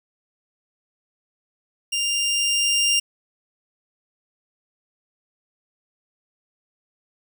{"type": "tone with level ramp", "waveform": "20% pulse", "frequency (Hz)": 2796, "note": "F7", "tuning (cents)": 1, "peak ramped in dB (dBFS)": [-17, -12], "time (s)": [1.92, 3], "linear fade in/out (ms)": 10, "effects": []}